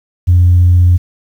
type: tone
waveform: sine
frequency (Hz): 88.5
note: F2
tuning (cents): +23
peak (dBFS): -3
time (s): 0.27-0.98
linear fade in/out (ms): 20
effects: tanh soft clip ceiling -1 dBFS + 7-bit